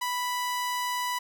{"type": "tone", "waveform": "sawtooth", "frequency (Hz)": 988, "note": "B5", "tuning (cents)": 0, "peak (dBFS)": -24, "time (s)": [0.01, 1.19], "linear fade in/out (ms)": 10, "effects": []}